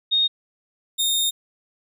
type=tone pair in turn; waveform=sine / sawtooth; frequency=3711 / 3673 Hz; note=A#7 / A#7; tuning=-9 / -26 cents; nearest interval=unison; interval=17 cents; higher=first; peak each=-16 dBFS; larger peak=neither; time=0.11-0.28 / 0.98-1.31 s; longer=second; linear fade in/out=20 ms; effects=none

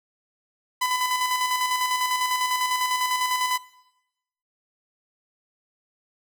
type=tone with tremolo; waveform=sawtooth; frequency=1004 Hz; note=B5; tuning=28 cents sharp; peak=-17 dBFS; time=0.81-3.58 s; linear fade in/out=10 ms; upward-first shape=square; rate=10 Hz; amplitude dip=40%; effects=noise-tail reverb RT60 0.9 s tail -20 dB re dry

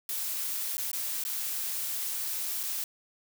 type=noise with dropouts; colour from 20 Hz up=blue; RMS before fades=-33 dBFS; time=0.09-2.84 s; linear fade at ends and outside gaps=1 ms; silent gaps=0.77-0.78 / 0.915-0.931 / 1.238-1.25 / 2.631-2.635 s; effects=none

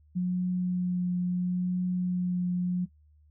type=tone with vibrato; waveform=sine; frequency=180 Hz; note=F#3; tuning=47 cents flat; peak=-25 dBFS; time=0.15-2.86 s; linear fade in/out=20 ms; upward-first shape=triangle; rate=0.74 Hz; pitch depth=14 cents each way; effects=noise-tail reverb RT60 0.1 s tail -19 dB re dry + added 75 Hz sine -57 dBFS peak until 3.3 s

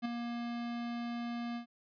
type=tone with ADSR envelope; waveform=square; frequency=236.9 Hz; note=A#3; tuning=28 cents sharp; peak=-31 dBFS; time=0.02-1.66 s; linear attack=32 ms; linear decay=9 ms; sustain=-6 dB; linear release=100 ms; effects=resampled to 11025 Hz

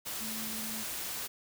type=tone in noise; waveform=sine; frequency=220.7 Hz; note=A3; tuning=5 cents sharp; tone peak=-42 dBFS; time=0.2-0.84 s; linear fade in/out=20 ms; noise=white; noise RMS=-38 dBFS; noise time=0.05-1.28 s; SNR=-7 dB; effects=none

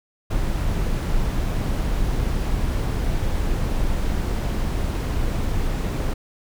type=noise; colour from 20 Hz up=brown; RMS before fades=-22 dBFS; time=0.3-6.14 s; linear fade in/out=10 ms; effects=none

